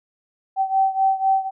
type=beating tone pair; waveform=sine; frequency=770 / 774 Hz; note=G5 / G5; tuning=-31 / -22 cents; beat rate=4 Hz; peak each=-18 / -21 dBFS; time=0.56-1.51 s; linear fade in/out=50 ms; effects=none